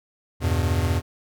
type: chord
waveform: square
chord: E minor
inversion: none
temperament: equal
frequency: 82.41 / 98 / 123.47 Hz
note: E2 / G2 / B2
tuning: 0 / 0 / 0 cents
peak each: -23 / -26 / -28 dBFS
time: 0.4-1.02 s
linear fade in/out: 50 ms
effects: none